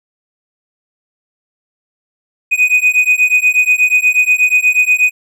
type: beating tone pair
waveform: triangle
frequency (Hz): 2489 / 2497.3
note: D#7 / D#7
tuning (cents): 0 / +6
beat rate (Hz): 8.3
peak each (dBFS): -10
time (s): 2.51-5.11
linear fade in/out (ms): 20
effects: none